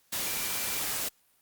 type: tone in noise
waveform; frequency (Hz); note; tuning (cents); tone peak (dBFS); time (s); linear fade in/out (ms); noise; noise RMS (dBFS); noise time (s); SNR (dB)
sine; 2349; D7; 0; -43; 0.26-0.8; 10; white; -32; 0.12-1.09; -14
effects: white hiss -67 dBFS RMS until 1.41 s + Opus 48 kbps